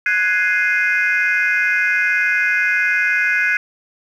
sine chord, Ab dominant seventh, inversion third, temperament equal, 1480 / 1661.2 / 2093 / 2489 Hz, Gb6 / Ab6 / C7 / Eb7, 0 / 0 / 0 / 0 cents, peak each -18 / -18 / -19 / -21 dBFS, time 0.06-3.57 s, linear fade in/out 2 ms, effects tanh soft clip ceiling -7 dBFS + 8-bit

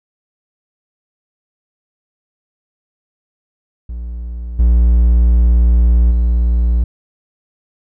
triangle tone with level steps, 58.8 Hz, A#1, 16 cents sharp, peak -20 / -5 / -8 dBFS, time 3.89-6.84 s, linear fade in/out 5 ms, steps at 4.59 / 6.11 s, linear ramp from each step 5 ms, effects none

